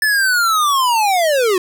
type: linear sweep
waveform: square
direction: down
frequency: 1757 to 352 Hz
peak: -13 dBFS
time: 0.02-1.58 s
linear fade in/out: 2 ms
effects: none